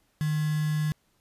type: tone with quantisation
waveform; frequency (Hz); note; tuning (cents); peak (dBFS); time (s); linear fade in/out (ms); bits
sine; 152.9; D#3; -30; -24; 0.21-0.92; 0; 6
effects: pink hiss -69 dBFS RMS until 1.2 s + resampled to 32000 Hz